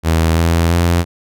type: tone with pitch steps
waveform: sawtooth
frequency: 81.4 / 83.59 / 85.84 Hz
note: E2 / E2 / F2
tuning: -21 / +25 / -29 cents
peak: -7 dBFS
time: 0.03-1.05 s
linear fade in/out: 50 ms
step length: 340 ms
effects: none